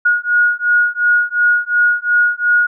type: beating tone pair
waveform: sine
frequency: 1443 / 1445.8 Hz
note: F#6 / F#6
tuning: -44 / -40 cents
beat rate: 2.8 Hz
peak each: -14 dBFS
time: 0.05-2.67 s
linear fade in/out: 10 ms
effects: none